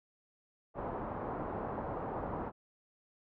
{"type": "low-pass noise", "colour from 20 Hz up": "white", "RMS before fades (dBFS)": -39, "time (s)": [0.74, 2.52], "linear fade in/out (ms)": 50, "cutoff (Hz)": 1000, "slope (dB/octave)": 24, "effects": []}